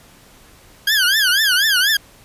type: tone with vibrato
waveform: 20% pulse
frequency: 1594 Hz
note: G6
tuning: 28 cents sharp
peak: -8 dBFS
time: 0.87-1.97 s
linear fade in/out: 5 ms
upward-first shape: triangle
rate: 4.1 Hz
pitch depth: 220 cents each way
effects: pink hiss -47 dBFS RMS until 2.24 s + resampled to 32000 Hz